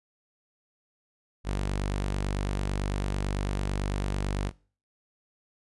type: tone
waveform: sawtooth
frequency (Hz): 49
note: G1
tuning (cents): 0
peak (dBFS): -23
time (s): 1.44-4.52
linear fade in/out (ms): 50
effects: noise-tail reverb RT60 0.4 s tail -22 dB re dry + resampled to 24000 Hz